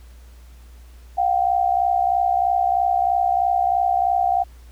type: tone pair together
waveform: sine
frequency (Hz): 709.9 / 773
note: F5 / G5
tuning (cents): +28 / -24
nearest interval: minor second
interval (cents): 148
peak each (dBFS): -19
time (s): 1.17-4.44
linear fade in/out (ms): 20
effects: added 60 Hz sine -41 dBFS peak until 4.71 s + pink hiss -55 dBFS RMS until 4.71 s